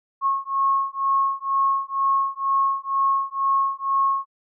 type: beating tone pair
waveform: sine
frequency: 1090 / 1092.1 Hz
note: C#6 / C#6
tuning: -29 / -26 cents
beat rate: 2.1 Hz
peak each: -22 dBFS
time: 0.21-4.26 s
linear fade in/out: 50 ms
effects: none